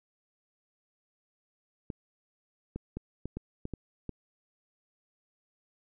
clicks, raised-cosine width 3 ms, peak -23 dBFS, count 8, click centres 1.902 / 2.76 / 2.97 / 3.256 / 3.37 / 3.654 / 3.737 / 4.093 s, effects none

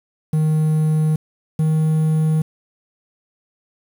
triangle tone pair in turn, 155.56 / 157 Hz, D#3 / D#3, 0 / +16 cents, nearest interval unison, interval 16 cents, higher second, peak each -12 dBFS, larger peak neither, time 0.33-1.16 / 1.59-2.42 s, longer neither, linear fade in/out 5 ms, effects 7-bit

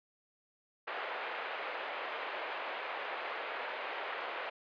pink band-pass noise, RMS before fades -40 dBFS, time 0.87-4.5 s, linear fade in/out 10 ms, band 500 to 2800 Hz, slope 24 dB/octave, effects resampled to 11025 Hz

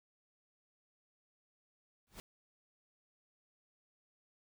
pink noise with exponential growth, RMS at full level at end -44 dBFS, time 2.07-2.2 s, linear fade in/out 0 ms, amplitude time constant 28 ms, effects none

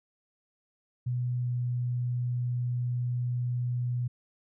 sine tone with pitch glide, 123.47 to 122.76 Hz, B2 to B2, 0 to -10 cents, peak -27 dBFS, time 1.06-4.08 s, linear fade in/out 10 ms, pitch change -10 cents, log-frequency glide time 1.41-1.48 s, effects none

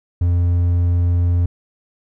triangle tone, 87.3 Hz, F2, in tune, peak -11 dBFS, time 0.21-1.46 s, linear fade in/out 5 ms, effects none

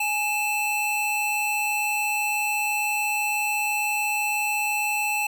square tone pair together, 835 / 2651 Hz, G#5 / E7, +9 / +9 cents, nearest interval octave + minor sixth, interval 2000 cents, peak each -28 / -25 dBFS, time 0-5.27 s, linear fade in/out 5 ms, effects none

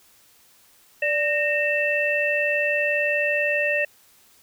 sine tone cluster, 586 / 1846 / 2661 Hz, D5 / A#6 / E7, -4 / -17 / +16 cents, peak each -24 dBFS, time 1.02-3.85 s, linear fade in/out 5 ms, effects white hiss -56 dBFS RMS until 4.42 s

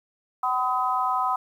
harmonic tone, 252.9 Hz, B3, 41 cents sharp, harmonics 3 / 4 / 5, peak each -27 / -25 / -26 dBFS, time 0.43-1.36 s, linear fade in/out 5 ms, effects 9-bit

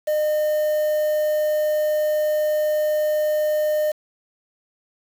triangle tone with quantisation, 608 Hz, D#5, 40 cents flat, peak -16 dBFS, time 0.07-3.92 s, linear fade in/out 10 ms, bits 6, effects none

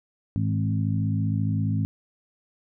harmonic tone with a mistuned harmonic, 53 Hz, G#1, 36 cents sharp, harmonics 2 / 3 / 4 / 5, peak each -24 / -28 / -30 / -32 dBFS, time 0.36-1.85 s, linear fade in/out 0 ms, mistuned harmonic 3, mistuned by +21 cents, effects none

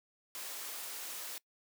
white high-pass noise, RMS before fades -43 dBFS, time 0.35-1.38 s, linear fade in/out 0 ms, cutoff 370 Hz, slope 12 dB/octave, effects noise-tail reverb RT60 0.1 s tail -23 dB re dry

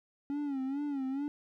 triangle tone with vibrato, 277.2 Hz, C#4, in tune, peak -30 dBFS, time 0.3-1.28 s, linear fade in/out 0 ms, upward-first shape sine, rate 2.3 Hz, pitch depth 100 cents each way, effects none

